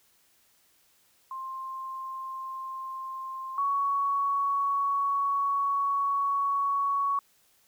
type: tone pair in turn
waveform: sine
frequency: 1055 / 1117.7 Hz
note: C6 / C#6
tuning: +14 / +14 cents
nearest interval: minor second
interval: 100 cents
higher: second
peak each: -34 / -24 dBFS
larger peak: second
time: 1.31-3.58 / 3.58-7.19 s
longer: second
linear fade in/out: 2 ms
effects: white hiss -65 dBFS RMS until 7.67 s